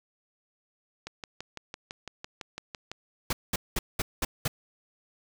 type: click train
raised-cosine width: 0.2 ms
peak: -20 dBFS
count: 12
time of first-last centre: 1.07-2.916 s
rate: 5.96 Hz
type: noise bursts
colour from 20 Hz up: pink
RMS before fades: -28 dBFS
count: 6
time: 3.3-4.48 s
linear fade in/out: 5 ms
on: 30 ms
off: 200 ms
effects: none